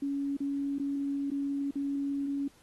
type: tone with dropouts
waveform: sine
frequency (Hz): 280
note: C#4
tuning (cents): +18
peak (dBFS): -29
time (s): 0.02-2.48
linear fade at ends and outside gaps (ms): 5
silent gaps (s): 0.369-0.403 / 0.785-0.796 / 1.304-1.315 / 1.71-1.755
effects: pink hiss -62 dBFS RMS until 2.62 s + AAC 32 kbps